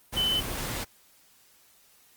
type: tone in noise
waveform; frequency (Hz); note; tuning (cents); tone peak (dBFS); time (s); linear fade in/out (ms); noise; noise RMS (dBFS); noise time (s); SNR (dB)
sine; 3032; F#7; +42; -23; 0.16-0.41; 20; pink; -33; 0.12-0.85; +7
effects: white hiss -60 dBFS RMS until 2.16 s + Opus 32 kbps